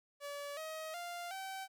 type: tone with pitch steps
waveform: sawtooth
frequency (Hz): 573 / 632.1 / 697.3 / 769.3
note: D5 / D#5 / F5 / G5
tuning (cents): -43 / +27 / -3 / -33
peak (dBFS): -38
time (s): 0.2-1.68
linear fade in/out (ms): 50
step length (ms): 370
effects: none